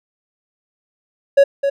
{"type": "tone with echo", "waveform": "triangle", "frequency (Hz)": 557, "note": "C#5", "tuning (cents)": 8, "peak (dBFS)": -4, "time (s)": [1.37, 1.44], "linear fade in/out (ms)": 10, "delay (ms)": 260, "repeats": 1, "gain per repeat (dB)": -8, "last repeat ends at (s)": 1.7, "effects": []}